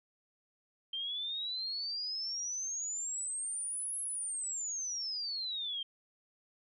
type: exponential two-way sweep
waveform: sine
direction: up then down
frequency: 3136 to 10830 to 3149 Hz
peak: -35 dBFS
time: 0.93-5.83 s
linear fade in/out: 5 ms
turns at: 4 s
effects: none